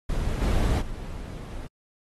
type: noise with level steps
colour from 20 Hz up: brown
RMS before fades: -27 / -22 / -35 dBFS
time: 0.09-1.67 s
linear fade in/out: 5 ms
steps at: 0.4 / 0.8 s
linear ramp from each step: 20 ms
effects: AAC 32 kbps